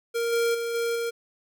square tone with level steps, 466.2 Hz, A#4, in tune, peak -25 / -22 / -28 / -25 / -27 dBFS, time 0.14-1.11 s, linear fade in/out 20 ms, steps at 0.32 / 0.54 / 0.74 / 0.95 s, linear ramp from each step 10 ms, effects none

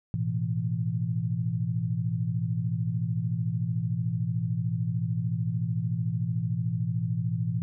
sine chord, A suspended second, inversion none, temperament equal with one note detuned, 110 / 123.47 / 166.54 Hz, A2 / B2 / E3, 0 / 0 / +18 cents, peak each -30 dBFS, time 0.14-7.62 s, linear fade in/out 0 ms, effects none

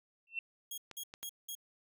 sine tone with exponential growth, 2698 Hz, E7, 40 cents sharp, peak -31 dBFS, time 0.27-0.39 s, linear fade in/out 2 ms, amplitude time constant 24 ms
10% pulse tone bursts, 3287 Hz, G#7, 19 cents flat, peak -32 dBFS, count 4, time 0.71-1.552 s, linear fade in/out 5 ms, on 68 ms, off 190 ms
clicks, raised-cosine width 0.2 ms, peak -30 dBFS, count 3, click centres 0.913 / 1.139 / 1.23 s
effects none

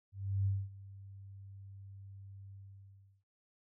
sine tone with ADSR envelope, 98 Hz, G2, in tune, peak -28 dBFS, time 0.12-3.24 s, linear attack 340 ms, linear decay 230 ms, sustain -20 dB, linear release 720 ms, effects none

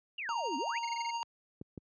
sine exponential two-way sweep, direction down then up, 2946 to 248.6 to 2946 Hz, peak -36 dBFS, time 0.18-0.79 s, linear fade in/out 5 ms, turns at 0.57 s
square tone with tremolo, 932.3 Hz, A#5, in tune, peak -33 dBFS, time 0.29-1.23 s, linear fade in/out 0 ms, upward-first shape sine, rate 13 Hz, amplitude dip 40%
sawtooth tone bursts, 2162 Hz, C#7, 44 cents flat, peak -35 dBFS, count 7, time 0.83-1.108 s, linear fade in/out 5 ms, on 20 ms, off 23 ms
clicks, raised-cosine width 3 ms, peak -29 dBFS, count 2, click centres 1.614 / 1.777 s
effects high-pass 100 Hz 12 dB/octave + resampled to 16000 Hz

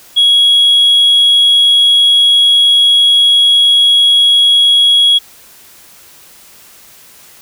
sine tone, 3323 Hz, G#7, in tune, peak -3 dBFS, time 0.16-5.19 s, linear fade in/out 20 ms, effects tanh soft clip ceiling -3 dBFS + white hiss -40 dBFS RMS until 7.41 s

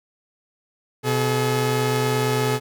sawtooth tone pair together, 126.22 / 427 Hz, B2 / G#4, +38 / +48 cents, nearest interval octave + major sixth, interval 2110 cents, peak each -18 dBFS, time 1.03-2.6 s, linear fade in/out 50 ms, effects none

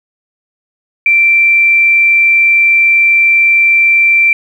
sine tone, 2349 Hz, D7, in tune, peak -5 dBFS, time 1.06-4.33 s, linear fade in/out 2 ms, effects 7-bit

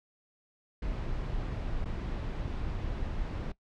brown noise with dropouts, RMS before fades -34 dBFS, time 0.82-3.52 s, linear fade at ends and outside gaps 5 ms, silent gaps 1.845-1.855 s, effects noise-tail reverb RT60 0.1 s tail -19 dB re dry + low-pass 4000 Hz 12 dB/octave

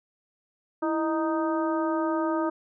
harmonic tone with a mistuned harmonic, 311.1 Hz, D#4, in tune, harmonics 1 / 2 / 3 / 4 / 5, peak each -26 / -30 / -32 / -33 / -41 dBFS, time 0.82-2.5 s, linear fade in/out 10 ms, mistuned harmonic 1, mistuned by +88 cents, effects none

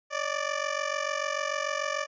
15% pulse ring-modulated tone, 587.3 Hz, D5, in tune, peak -19 dBFS, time 0.1-2.07 s, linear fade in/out 50 ms, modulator 23.4 Hz, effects resampled to 16000 Hz

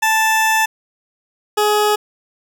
20% pulse tone pair in turn, 880 / 420 Hz, A5 / G#4, 0 / +19 cents, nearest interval octave + minor second, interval 1281 cents, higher first, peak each -8 dBFS, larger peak neither, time 0.02-0.66 / 1.57-1.96 s, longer first, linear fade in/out 10 ms, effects none

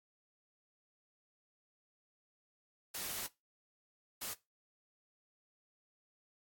white noise bursts at uneven times, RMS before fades -41 dBFS, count 2, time 2.94-3.27 / 4.21-4.34 s, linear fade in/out 10 ms, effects noise-tail reverb RT60 0.2 s tail -18 dB re dry + AAC 64 kbps

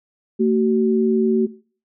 sine tone pair together, 225.4 / 378 Hz, A3 / F#4, +42 / +37 cents, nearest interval major sixth, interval 895 cents, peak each -16 / -17 dBFS, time 0.39-1.47 s, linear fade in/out 20 ms, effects noise-tail reverb RT60 0.4 s tail -18 dB re dry

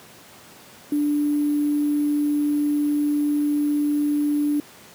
sine tone with sample-and-hold, 293.7 Hz, D4, in tune, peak -18 dBFS, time 0.92-4.6 s, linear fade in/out 2 ms, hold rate 11025 Hz, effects pink hiss -46 dBFS RMS until 4.94 s + high-pass 150 Hz 12 dB/octave

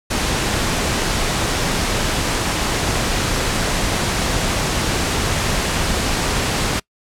pink noise, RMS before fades -19 dBFS, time 0.1-6.8 s, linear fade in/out 10 ms, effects noise-tail reverb RT60 0.1 s tail -25 dB re dry + low-pass 9000 Hz 12 dB/octave

